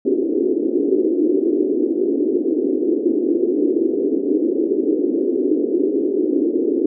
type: band-pass noise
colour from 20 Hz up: white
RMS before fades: -18 dBFS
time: 0.05-6.86 s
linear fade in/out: 5 ms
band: 280 to 400 Hz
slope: 48 dB/octave
effects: none